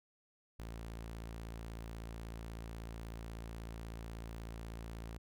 sawtooth tone, 56.3 Hz, A1, 40 cents sharp, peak -40 dBFS, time 0.59-5.18 s, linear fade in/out 5 ms, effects none

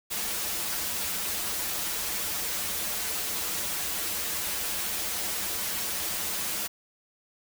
white noise with comb filter, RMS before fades -31 dBFS, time 0.1-6.68 s, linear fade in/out 20 ms, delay 7.6 ms, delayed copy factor -0.8, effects none

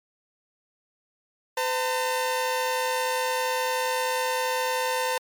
sawtooth tone pair together, 509 / 905 Hz, C5 / A5, -48 / +48 cents, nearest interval minor seventh, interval 996 cents, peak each -23 dBFS, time 1.57-5.18 s, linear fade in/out 5 ms, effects MP3 96 kbps

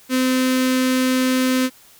sawtooth tone with notch filter, 257.3 Hz, C4, 29 cents flat, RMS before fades -18 dBFS, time 0.09-1.7 s, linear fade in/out 50 ms, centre 780 Hz, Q 1.1, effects white hiss -49 dBFS RMS until 1.99 s

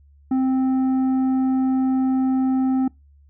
sine tone with tanh clipping, 261.6 Hz, C4, in tune, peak -18 dBFS, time 0.31-2.88 s, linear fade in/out 5 ms, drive 7 dB, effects noise-tail reverb RT60 0.2 s tail -24 dB re dry + added 71 Hz sine -49 dBFS peak until 3.29 s

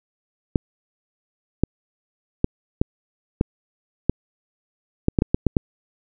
clicks, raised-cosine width 3 ms, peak -3 dBFS, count 12, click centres 0.558 / 1.636 / 2.444 / 2.815 / 3.411 / 4.096 / 5.084 / 5.188 / 5.221 / 5.345 / 5.467 / 5.568 s, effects none

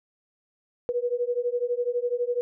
sine beating tone pair, 480 / 492 Hz, B4 / B4, -49 / -7 cents, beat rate 12 Hz, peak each -27 dBFS, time 0.89-2.41 s, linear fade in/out 0 ms, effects none

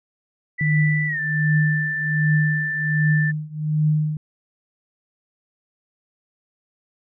sine tone with pitch glide, 1975.5 to 1770.2 Hz, B6 to A6, 0 to +10 cents, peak -22 dBFS, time 0.58-3.32 s, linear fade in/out 20 ms, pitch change -190 cents, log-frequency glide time 1.07-1.2 s
sine tone with tremolo, 153 Hz, D#3, 29 cents flat, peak -14 dBFS, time 0.61-4.17 s, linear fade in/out 2 ms, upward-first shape triangle, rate 1.3 Hz, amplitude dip 95%
effects none

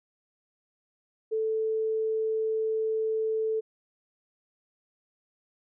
sine tone, 440 Hz, A4, in tune, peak -25 dBFS, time 1.31-3.61 s, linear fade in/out 20 ms, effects none

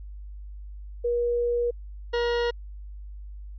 sine / 40% pulse tone pair in turn, 478.6 / 475.6 Hz, A#4 / A#4, +46 / +35 cents, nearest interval unison, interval 11 cents, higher first, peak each -22 dBFS, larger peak neither, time 1.04-1.71 / 2.13-2.51 s, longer first, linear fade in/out 10 ms, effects added 50 Hz sine -37 dBFS peak until 3.58 s + resampled to 11025 Hz

